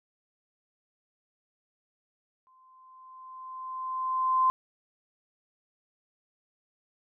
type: tone with exponential growth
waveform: sine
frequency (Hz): 1037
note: C6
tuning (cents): -16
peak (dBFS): -19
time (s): 2.47-4.5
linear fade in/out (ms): 0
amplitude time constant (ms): 440
effects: none